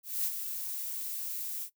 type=noise with ADSR envelope; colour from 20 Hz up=violet; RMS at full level=-30 dBFS; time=0.03-1.7 s; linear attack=220 ms; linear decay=54 ms; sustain=-7 dB; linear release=76 ms; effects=noise-tail reverb RT60 0.1 s tail -17 dB re dry